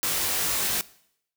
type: noise with comb filter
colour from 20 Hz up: white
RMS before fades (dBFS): -26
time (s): 0.03-0.81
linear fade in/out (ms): 0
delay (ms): 20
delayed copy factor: +0.6
effects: noise-tail reverb RT60 0.7 s tail -20 dB re dry